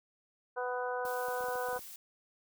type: harmonic tone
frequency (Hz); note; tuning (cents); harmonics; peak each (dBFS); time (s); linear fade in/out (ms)
248.7; B3; +12; 2 / 3 / 4 / 5 / 6; -36 / -39 / -40 / -45 / -41; 0.56-1.79; 20
type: noise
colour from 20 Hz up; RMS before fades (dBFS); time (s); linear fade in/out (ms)
blue; -48; 1.05-1.96; 2
type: clicks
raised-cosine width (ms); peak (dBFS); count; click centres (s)
1; -36; 10; 1.052 / 1.285 / 1.408 / 1.44 / 1.485 / 1.556 / 1.687 / 1.73 / 1.762 / 1.792
effects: none